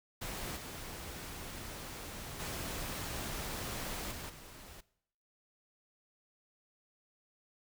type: noise with level steps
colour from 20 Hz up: pink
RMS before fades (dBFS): -41 / -45 / -40 / -44 / -52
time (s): 0.21-4.81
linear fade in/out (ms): 10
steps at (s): 0.56 / 2.39 / 4.11 / 4.29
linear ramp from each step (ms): 10
effects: noise-tail reverb RT60 0.7 s tail -20 dB re dry